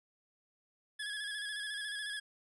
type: tone with vibrato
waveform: 25% pulse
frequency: 1682 Hz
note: G#6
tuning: 22 cents sharp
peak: -34 dBFS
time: 0.99-2.2 s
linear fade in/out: 10 ms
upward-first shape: square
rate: 14 Hz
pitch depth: 35 cents each way
effects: resampled to 24000 Hz